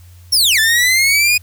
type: linear two-way sweep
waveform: sawtooth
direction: down then up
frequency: 5630 to 1736 to 2488 Hz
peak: -7 dBFS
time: 0.32-1.38 s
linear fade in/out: 10 ms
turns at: 0.59 s
effects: added 88 Hz sine -38 dBFS peak until 1.42 s + white hiss -51 dBFS RMS until 1.42 s